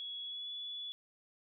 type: tone with pitch glide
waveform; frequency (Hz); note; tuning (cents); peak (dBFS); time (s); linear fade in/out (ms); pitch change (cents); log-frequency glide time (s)
sine; 3359 to 3424; G#7 to A7; +19 to -48; -40; 0-0.92; 0; +33; 0.23-0.5
effects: none